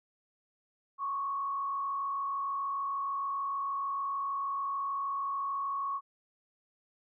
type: tone with frequency modulation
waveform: sine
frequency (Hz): 1108.7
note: C#6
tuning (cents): 0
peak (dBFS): -31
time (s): 0.98-6.01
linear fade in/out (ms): 50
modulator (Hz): 46.6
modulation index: 0.58
effects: none